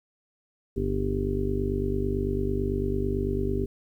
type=harmonic tone; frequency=49 Hz; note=G1; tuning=in tune; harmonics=1 / 2 / 3 / 5 / 6 / 7 / 8 / 9; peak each=-30 / -32 / -36 / -32 / -36 / -40 / -29 / -42 dBFS; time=0.76-3.66 s; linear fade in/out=10 ms; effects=10-bit